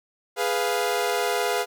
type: chord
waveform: sawtooth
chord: F diminished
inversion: first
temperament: equal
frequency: 415.3 / 493.9 / 698.5 Hz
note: Ab4 / Cb5 / F5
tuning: 0 / 0 / 0 cents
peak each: -23 dBFS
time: 0.36-1.66 s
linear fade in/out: 50 ms
effects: none